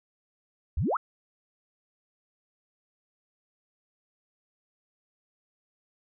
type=exponential sweep; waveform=sine; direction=up; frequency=57.3 to 1463 Hz; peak=-24 dBFS; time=0.77-0.97 s; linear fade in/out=5 ms; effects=none